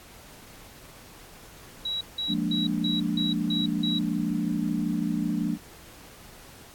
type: tone bursts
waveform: sine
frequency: 3885 Hz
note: B7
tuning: 29 cents flat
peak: -27 dBFS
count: 7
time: 1.85-3.99 s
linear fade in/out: 5 ms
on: 160 ms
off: 170 ms
type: chord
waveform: sine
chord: Bb dominant seventh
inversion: second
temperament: equal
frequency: 174.61 / 207.7 / 233.1 / 293.7 Hz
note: F3 / Ab3 / Bb3 / D4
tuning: 0 / 0 / 0 / 0 cents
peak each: -30 dBFS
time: 2.27-5.58 s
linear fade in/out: 50 ms
effects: pink hiss -49 dBFS RMS until 6.74 s + AAC 64 kbps